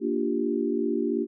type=chord; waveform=sine; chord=G minor seventh; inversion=first; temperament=equal; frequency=233.1 / 293.7 / 349.2 / 392 Hz; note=Bb3 / D4 / F4 / G4; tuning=0 / 0 / 0 / 0 cents; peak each=-29 dBFS; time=0-1.27 s; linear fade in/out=50 ms; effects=none